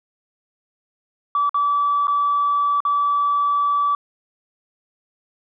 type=tone with dropouts; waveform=sine; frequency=1153 Hz; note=D6; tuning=32 cents flat; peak=-15 dBFS; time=1.35-3.95 s; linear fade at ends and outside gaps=2 ms; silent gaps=1.494-1.544 / 2.071-2.08 / 2.804-2.851 s; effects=tanh soft clip ceiling -11 dBFS